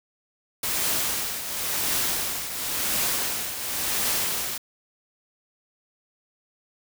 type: noise with tremolo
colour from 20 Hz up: white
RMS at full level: -24 dBFS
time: 0.63-4.58 s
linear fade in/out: 5 ms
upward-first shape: triangle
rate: 0.94 Hz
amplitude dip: 65%
effects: none